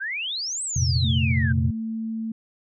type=exponential two-way sweep; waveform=sine; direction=up then down; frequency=1512 to 8300 to 1512 Hz; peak=-26 dBFS; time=0-1.53 s; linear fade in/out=20 ms; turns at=0.63 s
type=chord; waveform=sine; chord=F suspended fourth; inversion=none; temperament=just; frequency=87.31 / 116.41 / 130.96 Hz; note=F2 / Bb2 / C3; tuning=0 / -2 / +2 cents; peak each=-22 / -25 / -23 dBFS; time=0.76-1.71 s; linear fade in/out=5 ms
type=tone; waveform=sine; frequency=223.3 Hz; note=A3; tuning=26 cents sharp; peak=-26 dBFS; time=1.04-2.32 s; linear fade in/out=5 ms
effects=tanh soft clip ceiling -7 dBFS